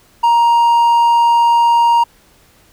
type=tone; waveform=triangle; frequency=938 Hz; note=A#5; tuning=11 cents sharp; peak=-6 dBFS; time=0.23-2.04 s; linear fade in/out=10 ms; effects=pink hiss -50 dBFS RMS until 2.72 s